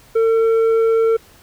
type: tone with tanh clipping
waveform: sine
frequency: 451.5 Hz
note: A4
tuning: 45 cents sharp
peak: -13 dBFS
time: 0.15-1.17 s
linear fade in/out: 10 ms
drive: 6 dB
effects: pink hiss -48 dBFS RMS until 1.42 s